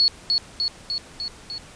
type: tone with echo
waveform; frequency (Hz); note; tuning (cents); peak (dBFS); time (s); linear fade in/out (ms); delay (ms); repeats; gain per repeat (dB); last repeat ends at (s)
sine; 4381; C#8; -21; -14; 0-0.08; 0; 300; 5; -3; 1.58
effects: pink hiss -45 dBFS RMS until 1.75 s + resampled to 22050 Hz